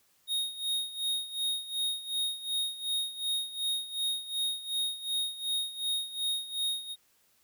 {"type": "tone with tremolo", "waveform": "square", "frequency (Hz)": 3729, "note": "A#7", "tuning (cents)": 0, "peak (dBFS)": -28, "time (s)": [0.27, 6.96], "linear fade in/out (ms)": 50, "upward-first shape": "sine", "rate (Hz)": 2.7, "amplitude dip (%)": 80, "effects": ["white hiss -68 dBFS RMS until 7.43 s"]}